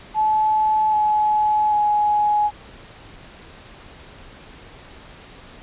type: tone with pitch steps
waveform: sine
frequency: 862 / 849.6 / 837.5 Hz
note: A5 / G#5 / G#5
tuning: -36 / +39 / +14 cents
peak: -15 dBFS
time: 0.14-2.51 s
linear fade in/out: 50 ms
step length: 790 ms
effects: pink hiss -43 dBFS RMS until 5.62 s + resampled to 8000 Hz